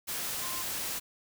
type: tone in noise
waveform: sine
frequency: 1046.5 Hz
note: C6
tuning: in tune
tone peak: -42 dBFS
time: 0.41-0.64 s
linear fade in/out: 20 ms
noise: white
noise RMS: -35 dBFS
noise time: 0.07-1 s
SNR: -10 dB
effects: none